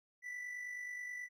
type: tone with amplitude modulation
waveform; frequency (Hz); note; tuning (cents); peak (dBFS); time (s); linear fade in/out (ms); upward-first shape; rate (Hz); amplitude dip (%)
triangle; 1975.5; B6; 0; -38; 0.22-1.29; 50; sine; 49.4; 45
effects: none